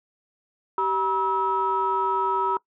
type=tone cluster; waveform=sine; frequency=386.9 / 960 / 1296 Hz; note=G4 / B5 / E6; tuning=-23 / -49 / -30 cents; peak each=-28 / -22 / -26 dBFS; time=0.78-2.57 s; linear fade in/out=2 ms; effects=noise-tail reverb RT60 0.1 s tail -22 dB re dry + tanh soft clip ceiling -12 dBFS